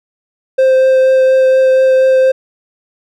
triangle tone with vibrato, 523.3 Hz, C5, in tune, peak -4 dBFS, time 0.58-2.32 s, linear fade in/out 10 ms, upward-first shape triangle, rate 4.2 Hz, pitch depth 10 cents each way, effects none

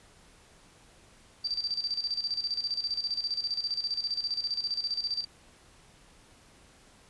sine tone with tremolo, 4669 Hz, D8, 11 cents flat, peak -27 dBFS, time 1.44-5.25 s, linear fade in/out 10 ms, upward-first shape square, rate 15 Hz, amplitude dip 70%, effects pink hiss -58 dBFS RMS until 7.09 s + resampled to 24000 Hz

